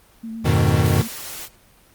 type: tone with vibrato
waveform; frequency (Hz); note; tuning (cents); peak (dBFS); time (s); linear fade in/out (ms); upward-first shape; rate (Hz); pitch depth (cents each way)
sine; 224.9; A3; +38; -28; 0.23-1.08; 10; triangle; 8.7; 32
type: chord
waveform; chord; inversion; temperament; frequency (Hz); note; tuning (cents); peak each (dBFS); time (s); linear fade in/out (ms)
square; F half-diminished seventh; none; equal; 87.31 / 103.83 / 123.47 / 155.56; F2 / Ab2 / Cb3 / Eb3; 0 / 0 / 0 / 0; -21; 0.44-1.03; 20
type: noise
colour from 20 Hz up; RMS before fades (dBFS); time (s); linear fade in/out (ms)
white; -33; 0.82-1.49; 50
effects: pink hiss -53 dBFS RMS until 1.94 s + Opus 24 kbps